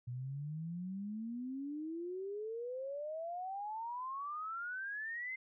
sine exponential sweep, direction up, 119.9 to 2093 Hz, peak -39 dBFS, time 0.07-5.36 s, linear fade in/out 10 ms, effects none

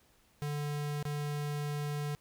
square tone with dropouts, 146.83 Hz, D3, in tune, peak -34 dBFS, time 0.42-2.15 s, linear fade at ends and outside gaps 0 ms, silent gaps 1.027-1.053 s, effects pink hiss -67 dBFS RMS until 2.2 s

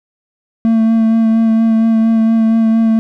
triangle tone with vibrato, 224.6 Hz, A3, 36 cents sharp, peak -6 dBFS, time 0.65-2.99 s, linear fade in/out 0 ms, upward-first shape sine, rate 4.3 Hz, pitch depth 17 cents each way, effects none

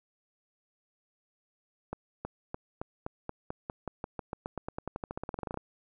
accelerating click train, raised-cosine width 1 ms, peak -21 dBFS, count 30, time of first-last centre 1.93-5.574 s, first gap 320 ms, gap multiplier 0.92, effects none

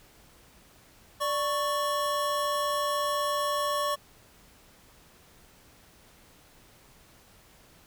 square tone pair together, 587.3 / 1108.7 Hz, D5 / C#6, 0 / 0 cents, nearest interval major seventh, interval 1100 cents, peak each -31 / -29 dBFS, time 1.2-3.96 s, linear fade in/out 20 ms, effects pink hiss -57 dBFS RMS until 7.86 s

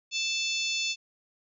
harmonic tone with a mistuned harmonic, 880 Hz, A5, in tune, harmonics 3 / 4 / 5 / 6 / 7 / 8, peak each -31 / -33 / -35 / -37 / -38 / -39 dBFS, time 0.11-0.96 s, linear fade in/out 50 ms, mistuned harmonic 8, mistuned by -29 cents, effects none

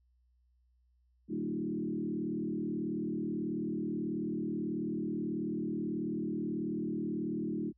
sine tone with frequency modulation, 264 Hz, C4, 16 cents sharp, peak -32 dBFS, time 1.28-7.73 s, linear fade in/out 50 ms, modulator 38.4 Hz, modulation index 2.3, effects added 61 Hz sine -67 dBFS peak until 7.77 s

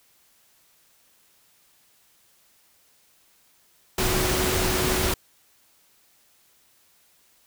sine tone in noise, 370 Hz, F#4, in tune, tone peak -28 dBFS, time 3.98-5.14 s, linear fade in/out 5 ms, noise pink, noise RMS -24 dBFS, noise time 3.98-5.14 s, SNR -7 dB, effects white hiss -61 dBFS RMS until 7.46 s

